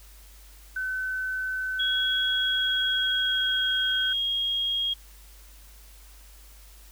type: tone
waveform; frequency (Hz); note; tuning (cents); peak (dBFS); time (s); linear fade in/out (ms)
sine; 1519; F#6; +45; -27; 0.76-4.13; 5
type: tone with pitch glide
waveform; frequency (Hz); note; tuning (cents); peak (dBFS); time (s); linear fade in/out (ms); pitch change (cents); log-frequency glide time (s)
sine; 3322 to 3265; G#7 to G#7; 0 to -30; -24; 1.79-4.94; 10; -30; 2.25-3.98
effects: added 50 Hz sine -48 dBFS peak until 6.91 s + white hiss -54 dBFS RMS until 6.91 s